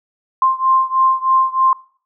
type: beating tone pair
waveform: sine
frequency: 1050 / 1053.2 Hz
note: C6 / C6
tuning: +6 / +11 cents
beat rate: 3.2 Hz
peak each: -14 / -16 dBFS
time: 0.42-1.73 s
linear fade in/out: 2 ms
effects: noise-tail reverb RT60 0.5 s tail -22 dB re dry